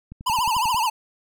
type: click train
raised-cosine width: 5 ms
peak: -25 dBFS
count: 8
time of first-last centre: 0.12-0.745 s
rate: 11.2 Hz
type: tone with vibrato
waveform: square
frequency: 940 Hz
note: A#5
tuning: 14 cents sharp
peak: -20 dBFS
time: 0.26-0.9 s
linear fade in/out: 10 ms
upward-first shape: triangle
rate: 14 Hz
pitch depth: 180 cents each way
effects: none